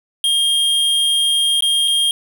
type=tone with dropouts; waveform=square; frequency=3224 Hz; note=G7; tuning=48 cents sharp; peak=-14 dBFS; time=0.24-2.11 s; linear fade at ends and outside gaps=1 ms; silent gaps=1.607-1.623 / 1.877-1.88 s; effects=none